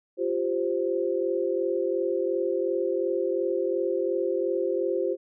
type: chord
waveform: sine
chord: F suspended second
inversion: none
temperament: equal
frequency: 349.2 / 392 / 523.3 Hz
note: F4 / G4 / C5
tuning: 0 / 0 / 0 cents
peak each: -28 dBFS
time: 0.17-5.17 s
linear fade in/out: 50 ms
effects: none